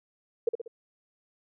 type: tone with echo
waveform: sine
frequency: 463.6 Hz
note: A#4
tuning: 10 cents flat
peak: -20 dBFS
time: 0.47-0.49 s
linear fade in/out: 5 ms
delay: 63 ms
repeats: 3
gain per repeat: -6 dB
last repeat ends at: 0.679 s
effects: none